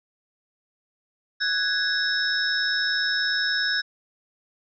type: tone cluster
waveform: sine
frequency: 1493 / 1653 / 3789 / 5290 Hz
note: F#6 / G#6 / A#7 / E8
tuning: +15 / -9 / +27 / +5 cents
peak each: -28 / -25 / -30 / -27 dBFS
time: 1.4-3.82 s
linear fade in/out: 20 ms
effects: none